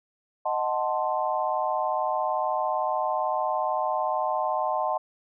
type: chord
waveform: sine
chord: D# diminished seventh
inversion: none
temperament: equal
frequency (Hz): 622.3 / 740 / 880 / 1046.5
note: D#5 / F#5 / A5 / C6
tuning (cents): 0 / 0 / 0 / 0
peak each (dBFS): -29 / -29 / -29 / -30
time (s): 0.45-4.98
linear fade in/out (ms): 10
effects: none